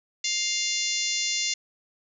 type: harmonic tone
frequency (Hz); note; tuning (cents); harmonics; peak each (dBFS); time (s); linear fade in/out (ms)
700; F5; +4; 3 / 4 / 5 / 6 / 7 / 8 / 9 / 10; -33 / -33 / -33 / -33 / -33 / -33 / -33 / -33; 0.24-1.54; 5
effects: none